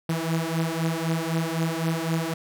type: beating tone pair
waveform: sawtooth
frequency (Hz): 161.6 / 165.5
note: E3 / E3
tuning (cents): -34 / +7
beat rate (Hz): 3.9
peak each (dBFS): -23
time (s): 0.09-2.34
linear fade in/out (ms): 5
effects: none